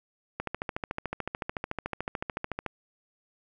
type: click train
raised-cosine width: 0.5 ms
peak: -16 dBFS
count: 32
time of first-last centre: 0.4-2.663 s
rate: 13.7 Hz
effects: none